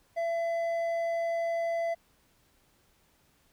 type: tone with hard clipping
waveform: sine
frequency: 672 Hz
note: E5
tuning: 33 cents sharp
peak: -29 dBFS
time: 0.16-1.95 s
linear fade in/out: 20 ms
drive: 5 dB
effects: pink hiss -67 dBFS RMS until 3.52 s